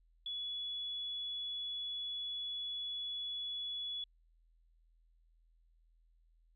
sine tone, 3400 Hz, G#7, 40 cents sharp, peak -38 dBFS, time 0.26-4.04 s, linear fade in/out 2 ms, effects added 41 Hz sine -66 dBFS peak until 6.55 s

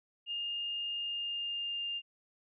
sine tone with pitch glide, 2825 to 2805 Hz, F7 to F7, +19 to +7 cents, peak -34 dBFS, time 0.26-2.02 s, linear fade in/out 50 ms, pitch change -12 cents, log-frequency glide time 0.98-1.84 s, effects none

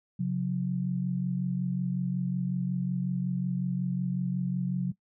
sine tone pair together, 135.75 / 181.2 Hz, C#3 / F#3, -36 / -36 cents, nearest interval perfect fourth, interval 500 cents, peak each -31 / -28 dBFS, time 0.19-4.92 s, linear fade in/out 10 ms, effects noise-tail reverb RT60 0.1 s tail -19 dB re dry

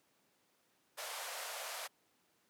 pink band-pass noise, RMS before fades -44 dBFS, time 0.97-1.88 s, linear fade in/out 20 ms, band 520 to 14000 Hz, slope 48 dB/octave, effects pink hiss -74 dBFS RMS until 2.49 s + high-pass 200 Hz 12 dB/octave

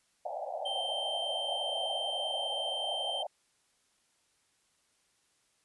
white band-pass noise, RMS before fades -38 dBFS, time 0.25-3.27 s, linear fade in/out 5 ms, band 540 to 820 Hz, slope 96 dB/octave
triangle tone, 3130 Hz, G7, 3 cents flat, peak -32 dBFS, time 0.65-3.23 s, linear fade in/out 10 ms
effects white hiss -72 dBFS RMS until 5.64 s + resampled to 24000 Hz

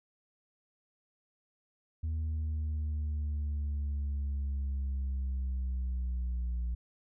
sine linear sweep, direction down, 79.7 to 59.2 Hz, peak -28 dBFS, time 2.03-6.75 s, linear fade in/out 10 ms, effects tanh soft clip ceiling -30 dBFS

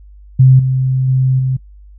sine tone with level steps, 130.6 Hz, C3, 3 cents flat, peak -3 / -11 / -9 / -12 dBFS, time 0.39-1.57 s, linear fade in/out 10 ms, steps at 0.59 / 1.08 / 1.39 s, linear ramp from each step 5 ms, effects noise-tail reverb RT60 0.1 s tail -23 dB re dry + added 50 Hz sine -36 dBFS peak until 1.98 s

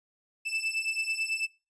40% pulse beating tone pair, 2637 / 2646.1 Hz, E7 / E7, 0 / +6 cents, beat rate 9.1 Hz, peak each -31 dBFS, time 0.45-1.47 s, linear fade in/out 20 ms, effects noise-tail reverb RT60 0.3 s tail -21 dB re dry + resampled to 22050 Hz

